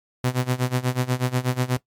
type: tone with tremolo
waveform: sawtooth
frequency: 126.4 Hz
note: B2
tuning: 41 cents sharp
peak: -14 dBFS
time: 0.24-1.77 s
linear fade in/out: 0 ms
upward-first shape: sine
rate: 8.2 Hz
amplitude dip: 90%
effects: noise-tail reverb RT60 0.1 s tail -17 dB re dry + MP3 96 kbps